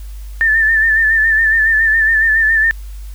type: tone with vibrato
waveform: sine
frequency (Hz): 1778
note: A6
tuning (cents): +18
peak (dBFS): -9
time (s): 0.41-2.71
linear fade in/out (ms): 0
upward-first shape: sine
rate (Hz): 7.2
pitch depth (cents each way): 49
effects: added 50 Hz sine -26 dBFS peak until 3.14 s + white hiss -46 dBFS RMS until 3.14 s